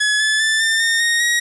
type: tone with pitch steps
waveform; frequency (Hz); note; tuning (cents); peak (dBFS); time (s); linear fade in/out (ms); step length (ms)
sawtooth; 1697 / 1728.7 / 1760.9 / 1793.8 / 1827.2 / 1861.3 / 1896; G#6 / A6 / A6 / A6 / A#6 / A#6 / A#6; +37 / -31 / +1 / +33 / -35 / -3 / +29; -11; 0-1.4; 10; 200
effects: resampled to 24000 Hz + 8-bit